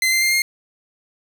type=tone with pitch steps; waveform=sawtooth; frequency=2062 / 2084 / 2105 / 2127 Hz; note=C7 / C7 / C7 / C7; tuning=-26 / -7 / +10 / +28 cents; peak=-12 dBFS; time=0.02-0.42 s; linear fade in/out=2 ms; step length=100 ms; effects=none